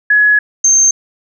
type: tone pair in turn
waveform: sine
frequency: 1688 / 6333 Hz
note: G#6 / G8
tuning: +28 / +17 cents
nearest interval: octave + major seventh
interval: 2289 cents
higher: second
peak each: -6 / -6 dBFS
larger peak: neither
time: 0.1-0.39 / 0.64-0.91 s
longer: first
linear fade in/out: 5 ms
effects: none